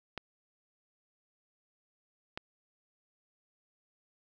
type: clicks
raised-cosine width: 0.3 ms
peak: -21 dBFS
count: 2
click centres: 0.177 / 2.375 s
effects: none